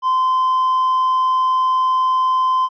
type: tone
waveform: triangle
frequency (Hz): 1032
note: C6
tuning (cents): -24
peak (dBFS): -11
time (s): 0.02-2.69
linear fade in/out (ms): 50
effects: tanh soft clip ceiling -7 dBFS + resampled to 11025 Hz